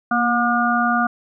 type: harmonic tone with a mistuned harmonic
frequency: 240 Hz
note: B3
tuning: 49 cents flat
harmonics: 1 / 3 / 5 / 6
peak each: -21 / -21 / -21 / -21 dBFS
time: 0.11-1.07 s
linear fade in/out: 5 ms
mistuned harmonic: 1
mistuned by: -28 cents
effects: none